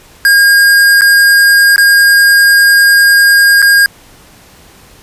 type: tone with dropouts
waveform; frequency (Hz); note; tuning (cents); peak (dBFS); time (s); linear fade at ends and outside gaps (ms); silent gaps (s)
square; 1621; G#6; -42; -4; 0.25-3.86; 1; 1.01-1.018 / 1.761-1.78 / 3.619-3.625
effects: pink hiss -40 dBFS RMS until 5.02 s + resampled to 32000 Hz